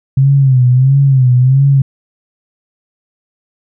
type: tone with vibrato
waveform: sine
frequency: 131.7 Hz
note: C3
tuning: 12 cents sharp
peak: -5 dBFS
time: 0.17-1.82 s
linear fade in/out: 5 ms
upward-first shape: sine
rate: 1.5 Hz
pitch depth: 100 cents each way
effects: none